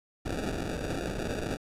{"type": "noise with sample-and-hold", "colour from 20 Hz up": "white", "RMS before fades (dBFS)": -33, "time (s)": [0.25, 1.57], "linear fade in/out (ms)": 10, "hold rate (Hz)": 1050, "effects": ["low-pass 10000 Hz 12 dB/octave"]}